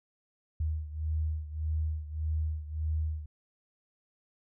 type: beating tone pair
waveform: sine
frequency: 77.5 / 79.2 Hz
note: D#2 / D#2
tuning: -6 / +31 cents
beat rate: 1.7 Hz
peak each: -31 / -35 dBFS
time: 0.6-3.26 s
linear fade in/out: 5 ms
effects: none